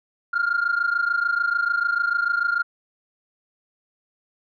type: tone pair together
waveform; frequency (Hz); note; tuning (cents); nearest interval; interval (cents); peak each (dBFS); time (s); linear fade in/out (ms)
sine; 1390.2 / 1417; F6 / F6; -8 / +25; unison; 33; -21; 0.33-2.63; 10
effects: tanh soft clip ceiling -15 dBFS